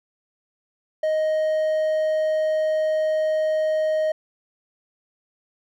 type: tone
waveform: triangle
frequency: 624 Hz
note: D#5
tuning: 5 cents sharp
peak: -17 dBFS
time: 1.03-4.12 s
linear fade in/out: 5 ms
effects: none